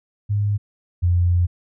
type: tone pair in turn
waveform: sine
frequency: 102.9 / 87.91 Hz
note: G#2 / F2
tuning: -16 / +12 cents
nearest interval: minor third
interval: 272 cents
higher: first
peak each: -17 / -14 dBFS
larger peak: second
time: 0.29-0.58 / 1.02-1.47 s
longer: second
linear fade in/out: 20 ms
effects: none